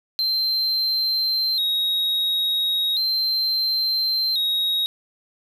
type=tone with vibrato; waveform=triangle; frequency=3951 Hz; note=B7; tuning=in tune; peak=-18 dBFS; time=0.19-4.86 s; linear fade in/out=0 ms; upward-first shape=square; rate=0.36 Hz; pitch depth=75 cents each way; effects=none